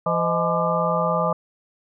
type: harmonic tone with a mistuned harmonic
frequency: 170 Hz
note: F3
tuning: 46 cents flat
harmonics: 1 / 3 / 4 / 5 / 6 / 7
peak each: -26 / -26 / -24 / -28 / -30 / -24 dBFS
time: 0.06-1.33 s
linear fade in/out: 5 ms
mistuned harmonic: 4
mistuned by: -140 cents
effects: none